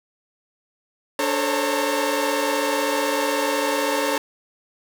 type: tone cluster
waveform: sawtooth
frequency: 290.6 / 438 / 531 / 551 / 912 Hz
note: D4 / A4 / C5 / C#5 / A#5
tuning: -18 / -8 / +25 / -11 / -38 cents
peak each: -23 dBFS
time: 1.19-4.18 s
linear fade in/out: 2 ms
effects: none